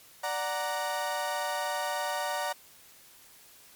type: chord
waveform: 30% pulse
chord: D augmented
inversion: none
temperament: equal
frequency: 587.3 / 740 / 932.3 Hz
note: D5 / F#5 / A#5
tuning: 0 / 0 / 0 cents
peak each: -32 / -32 / -31 dBFS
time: 0.23-2.53 s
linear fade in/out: 10 ms
effects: white hiss -55 dBFS RMS until 3.75 s + MP3 96 kbps